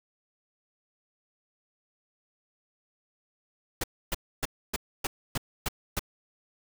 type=noise bursts; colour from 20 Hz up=pink; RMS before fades=-29 dBFS; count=8; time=3.81-5.994 s; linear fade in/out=5 ms; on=28 ms; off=280 ms; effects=none

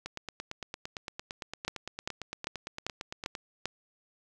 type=two click trains; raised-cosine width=0.2 ms; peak=-15 / -20 dBFS; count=6 / 30; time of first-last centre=1.68-3.656 / 0.06-3.352 s; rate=2.53 / 8.81 Hz; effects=none

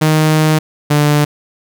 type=tone pair in turn; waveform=sawtooth; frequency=155.56 / 147.87 Hz; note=D#3 / D3; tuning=0 / +12 cents; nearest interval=minor second; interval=88 cents; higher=first; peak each=-5 dBFS; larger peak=neither; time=0.01-0.59 / 0.9-1.25 s; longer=first; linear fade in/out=10 ms; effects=none

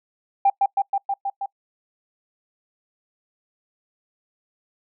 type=tone with echo; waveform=sine; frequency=792 Hz; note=G5; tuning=18 cents sharp; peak=-12 dBFS; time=0.45-0.5 s; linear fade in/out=5 ms; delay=160 ms; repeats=6; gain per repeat=-2 dB; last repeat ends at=1.46 s; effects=noise-tail reverb RT60 0.1 s tail -25 dB re dry + tanh soft clip ceiling -8 dBFS

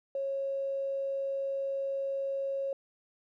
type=tone with tanh clipping; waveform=triangle; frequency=547 Hz; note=C#5; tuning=23 cents flat; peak=-30 dBFS; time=0.15-2.73 s; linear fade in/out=2 ms; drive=3 dB; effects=none

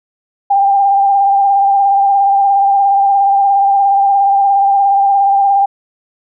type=tone with vibrato; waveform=sine; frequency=794 Hz; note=G5; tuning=22 cents sharp; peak=-7 dBFS; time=0.5-5.66 s; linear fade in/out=10 ms; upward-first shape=sine; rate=17 Hz; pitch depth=28 cents each way; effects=none

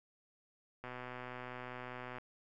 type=click train; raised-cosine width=0.5 ms; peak=-30 dBFS; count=169; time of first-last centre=0.84-2.184 s; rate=125 Hz; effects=none

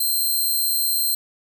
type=tone; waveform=5% pulse; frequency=4153 Hz; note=C8; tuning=14 cents flat; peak=-12 dBFS; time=0-1.15 s; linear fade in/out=5 ms; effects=none

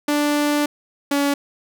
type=tone pair in turn; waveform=sawtooth; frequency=293.7 / 283.4 Hz; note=D4 / C#4; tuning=0 / +38 cents; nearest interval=minor second; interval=62 cents; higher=first; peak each=-13 dBFS; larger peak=neither; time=0.08-0.66 / 1.11-1.34 s; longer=first; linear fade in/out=5 ms; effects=none

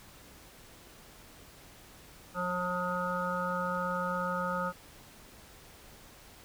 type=harmonic tone; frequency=179.5 Hz; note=F3; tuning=48 cents sharp; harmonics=1 / 3 / 5 / 7 / 8; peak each=-37 / -36 / -39 / -34 / -39 dBFS; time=2.34-4.73 s; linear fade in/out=50 ms; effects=pink hiss -54 dBFS RMS until 6.44 s

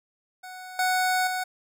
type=tone with level steps; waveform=25% pulse; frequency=740 Hz; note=F#5; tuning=in tune; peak=-35 / -18 / -23 dBFS; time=0.43-1.44 s; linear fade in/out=10 ms; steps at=0.79 / 1.27 s; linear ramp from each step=2 ms; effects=none

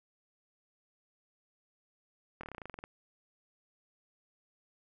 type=slowing click train; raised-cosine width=0.5 ms; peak=-28 dBFS; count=13; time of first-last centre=2.41-2.839 s; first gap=24 ms; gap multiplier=1.07; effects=none

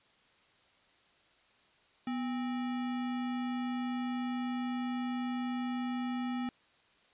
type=tone with sample-and-hold; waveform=sine; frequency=246.9 Hz; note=B3; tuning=in tune; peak=-32 dBFS; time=2.07-6.49 s; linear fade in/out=2 ms; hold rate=1050 Hz; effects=white hiss -66 dBFS RMS until 7.13 s + resampled to 8000 Hz

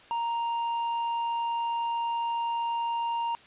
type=tone with tanh clipping; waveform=sine; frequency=932.3 Hz; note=A#5; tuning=in tune; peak=-28 dBFS; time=0.11-3.35 s; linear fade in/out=0 ms; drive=6 dB; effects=white hiss -53 dBFS RMS until 3.46 s + resampled to 8000 Hz

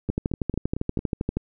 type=two click trains; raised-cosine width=3 ms; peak=-11 / -16 dBFS; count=17 / 5; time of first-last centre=0.1-1.37 / 0.09-0.991 s; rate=12.6 / 4.44 Hz; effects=none

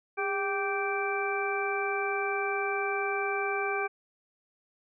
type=harmonic tone with a mistuned harmonic; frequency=390 Hz; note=G4; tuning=9 cents flat; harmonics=1 / 2 / 3 / 4 / 6; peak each=-32 / -34 / -36 / -35 / -34 dBFS; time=0.17-3.88 s; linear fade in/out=20 ms; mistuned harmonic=1; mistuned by=+63 cents; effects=none

